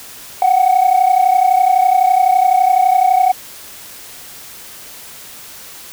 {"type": "tone pair together", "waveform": "sine", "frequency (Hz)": [730.1, 762], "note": ["F#5", "G5"], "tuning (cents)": [-23, -49], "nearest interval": "minor second", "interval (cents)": 74, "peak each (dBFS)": -10, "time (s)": [0.42, 3.32], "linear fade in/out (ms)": 2, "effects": ["tanh soft clip ceiling -5 dBFS", "white hiss -35 dBFS RMS until 5.92 s"]}